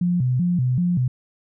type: tone with vibrato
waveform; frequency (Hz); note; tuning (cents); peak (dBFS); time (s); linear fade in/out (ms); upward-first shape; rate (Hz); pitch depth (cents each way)
sine; 149.4; D3; +30; -17; 0.01-1.08; 5; square; 2.6; 290
effects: none